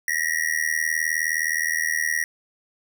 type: tone with amplitude modulation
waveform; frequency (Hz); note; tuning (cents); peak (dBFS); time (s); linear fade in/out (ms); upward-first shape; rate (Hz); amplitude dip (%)
square; 1900; A#6; +33; -18; 0.08-2.24; 2; sine; 79.3; 100
effects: none